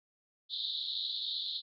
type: band-pass noise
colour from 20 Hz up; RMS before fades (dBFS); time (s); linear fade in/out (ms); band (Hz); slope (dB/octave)
white; -37; 0.49-1.62; 50; 3500 to 4200; 96
effects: none